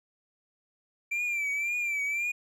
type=tone with vibrato; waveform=triangle; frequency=2349 Hz; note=D7; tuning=in tune; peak=-26 dBFS; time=1.11-2.32 s; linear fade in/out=10 ms; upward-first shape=triangle; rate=1.9 Hz; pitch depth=80 cents each way; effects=none